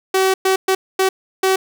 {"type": "tone bursts at uneven times", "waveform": "sawtooth", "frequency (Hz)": 380.4, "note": "F#4", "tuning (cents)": 48, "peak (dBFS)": -9, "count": 5, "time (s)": [[0.14, 0.34], [0.45, 0.56], [0.68, 0.75], [0.99, 1.09], [1.43, 1.56]], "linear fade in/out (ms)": 5, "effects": []}